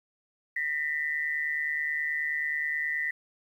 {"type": "tone pair together", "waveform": "sine", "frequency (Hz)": [1826.1, 1975.5], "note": ["A#6", "B6"], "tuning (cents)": [-36, 0], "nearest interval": "minor second", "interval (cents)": 136, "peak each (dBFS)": [-32, -29], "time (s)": [0.56, 3.11], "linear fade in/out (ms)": 5, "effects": ["10-bit"]}